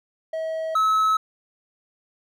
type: tone pair in turn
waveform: triangle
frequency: 642 / 1292.6 Hz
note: E5 / E6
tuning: -46 / -34 cents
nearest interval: octave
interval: 1212 cents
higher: second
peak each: -23 / -15 dBFS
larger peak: second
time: 0.33-0.75 / 0.75-1.17 s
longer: neither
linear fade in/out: 5 ms
effects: none